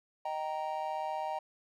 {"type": "chord", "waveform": "triangle", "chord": "Eb major", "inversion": "none", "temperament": "just", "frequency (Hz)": [622.3, 777.8, 933.4], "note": ["Eb5", "G5", "Bb5"], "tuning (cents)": [0, -14, 2], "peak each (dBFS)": [-37, -35, -36], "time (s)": [0.25, 1.39], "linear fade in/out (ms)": 5, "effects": []}